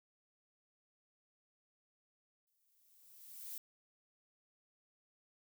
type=noise with exponential growth; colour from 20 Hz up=violet; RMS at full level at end=-44 dBFS; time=2.47-3.58 s; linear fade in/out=2 ms; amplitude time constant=240 ms; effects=none